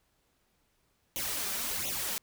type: noise with flanger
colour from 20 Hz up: white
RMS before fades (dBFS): -34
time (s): 1.16-2.18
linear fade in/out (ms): 0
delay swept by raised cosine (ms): 0.3 to 5.2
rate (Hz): 1.4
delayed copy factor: +0.95
effects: pink hiss -73 dBFS RMS until 2.22 s